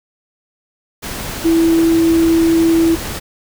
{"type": "tone in noise", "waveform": "sine", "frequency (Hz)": 329.6, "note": "E4", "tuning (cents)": 0, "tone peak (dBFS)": -9, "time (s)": [1.44, 2.96], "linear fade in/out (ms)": 20, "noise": "pink", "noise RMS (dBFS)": -25, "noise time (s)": [1.02, 3.2], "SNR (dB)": 13, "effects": []}